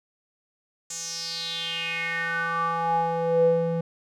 square tone with band-pass filter sweep, 166.8 Hz, E3, 21 cents sharp, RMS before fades -26 dBFS, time 0.9-3.81 s, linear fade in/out 5 ms, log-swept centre 7100 to 340 Hz, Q 5.7, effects none

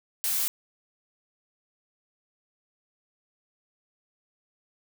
blue noise, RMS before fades -27 dBFS, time 0.24-0.48 s, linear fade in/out 0 ms, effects none

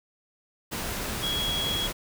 sine tone in noise, 3322 Hz, G#7, in tune, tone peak -27 dBFS, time 1.22-1.88 s, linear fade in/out 20 ms, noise pink, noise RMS -32 dBFS, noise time 0.71-1.93 s, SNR +2 dB, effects none

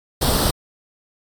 pink noise with comb filter, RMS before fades -18 dBFS, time 0.21-0.51 s, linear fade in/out 10 ms, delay 0.22 ms, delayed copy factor +0.65, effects AAC 64 kbps

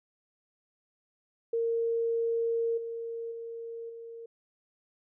sine tone with level steps, 461 Hz, A#4, 19 cents flat, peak -26 / -34 / -37 / -41 dBFS, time 1.53-4.26 s, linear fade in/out 5 ms, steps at 2.77 / 3.31 / 3.89 s, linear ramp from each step 10 ms, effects none

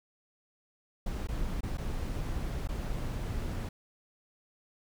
brown noise with dropouts, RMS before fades -34 dBFS, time 1.06-3.69 s, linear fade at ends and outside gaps 5 ms, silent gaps 1.272-1.286 / 1.608-1.631 / 1.773-1.781 / 2.675-2.688 s, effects none

